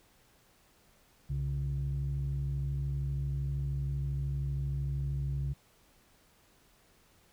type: tone pair together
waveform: sine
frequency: 65.41 / 138.28 Hz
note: C2 / C#3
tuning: 0 / -4 cents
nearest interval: octave + minor second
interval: 1296 cents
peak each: -33 / -31 dBFS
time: 1.29-5.54 s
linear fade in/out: 20 ms
effects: tanh soft clip ceiling -26 dBFS + pink hiss -65 dBFS RMS until 7.32 s